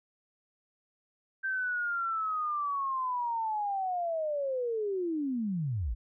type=linear sweep; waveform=sine; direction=down; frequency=1568 to 45 Hz; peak=-29 dBFS; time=1.43-5.95 s; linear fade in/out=20 ms; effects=none